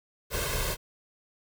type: noise with comb filter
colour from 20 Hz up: pink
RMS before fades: -30 dBFS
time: 0.3-0.77 s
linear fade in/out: 50 ms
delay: 1.9 ms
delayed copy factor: +0.75
effects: none